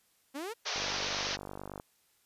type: exponential sweep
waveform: sawtooth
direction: up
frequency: 261.6 to 487.1 Hz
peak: -33 dBFS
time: 0.34-0.54 s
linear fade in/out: 20 ms
type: band-pass noise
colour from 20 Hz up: white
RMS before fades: -35 dBFS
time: 0.65-1.37 s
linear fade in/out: 20 ms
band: 410 to 6100 Hz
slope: 96 dB/octave
type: click train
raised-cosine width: 1 ms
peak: -27 dBFS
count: 52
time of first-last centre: 0.76-1.799 s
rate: 49.1 Hz
effects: white hiss -70 dBFS RMS until 2.25 s + resampled to 32000 Hz